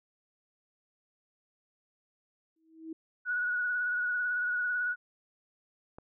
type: tone with exponential growth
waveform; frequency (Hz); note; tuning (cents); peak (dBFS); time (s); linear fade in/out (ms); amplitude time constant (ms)
sine; 321.9; E4; -41; -35; 2.56-2.93; 5; 79
type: tone with vibrato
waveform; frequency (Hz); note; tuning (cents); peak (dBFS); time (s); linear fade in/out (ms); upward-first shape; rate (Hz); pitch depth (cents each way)
sine; 1464; F#6; -19; -28; 3.25-4.96; 50; sine; 18; 28
type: click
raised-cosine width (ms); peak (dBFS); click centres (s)
1; -32; 5.985
effects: none